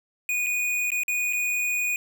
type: tone with dropouts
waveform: square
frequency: 2466 Hz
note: D#7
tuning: 16 cents flat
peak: -24 dBFS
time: 0.29-1.96 s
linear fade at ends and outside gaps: 1 ms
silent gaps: 0.463-0.467 / 0.904-0.918 / 1.034-1.081 / 1.327-1.332 s
effects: none